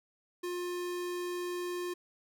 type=tone; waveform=square; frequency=354.8 Hz; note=F4; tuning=27 cents sharp; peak=-35 dBFS; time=0.43-1.94 s; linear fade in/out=10 ms; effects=none